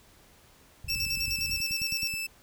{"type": "low-pass noise", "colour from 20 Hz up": "white", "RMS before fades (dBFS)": -41, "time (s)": [0.84, 1.58], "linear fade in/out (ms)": 5, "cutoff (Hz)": 110, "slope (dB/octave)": 24}
{"type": "tone", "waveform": "sawtooth", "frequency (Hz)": 2637, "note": "E7", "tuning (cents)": 0, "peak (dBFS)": -28, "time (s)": [0.88, 2.27], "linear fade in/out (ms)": 10}
{"type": "tone bursts", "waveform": "square", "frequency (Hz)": 5520, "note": "F8", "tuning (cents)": -21, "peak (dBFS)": -29, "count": 12, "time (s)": [0.9, 2.073], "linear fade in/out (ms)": 0, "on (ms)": 51, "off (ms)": 51}
{"type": "click train", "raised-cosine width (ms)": 5, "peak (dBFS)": -30, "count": 12, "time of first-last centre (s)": [0.96, 2.139], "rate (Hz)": 9.33}
{"effects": ["pink hiss -58 dBFS RMS until 2.42 s"]}